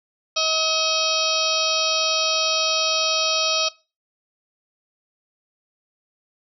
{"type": "harmonic tone with a mistuned harmonic", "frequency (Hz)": 637, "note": "D#5", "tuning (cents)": 41, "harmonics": [1, 2, 4, 5, 6, 7, 8, 9], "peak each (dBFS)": [-27, -27, -27, -27, -27, -27, -27, -27], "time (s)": [0.36, 3.69], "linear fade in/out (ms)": 10, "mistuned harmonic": 9, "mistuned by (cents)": -24, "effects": ["noise-tail reverb RT60 0.3 s tail -20 dB re dry"]}